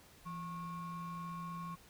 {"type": "ring-modulated tone", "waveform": "triangle", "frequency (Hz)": 631, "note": "D#5", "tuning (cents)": 24, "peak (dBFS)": -36, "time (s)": [0.25, 1.76], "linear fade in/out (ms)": 20, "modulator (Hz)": 461, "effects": ["pink hiss -61 dBFS RMS until 1.89 s"]}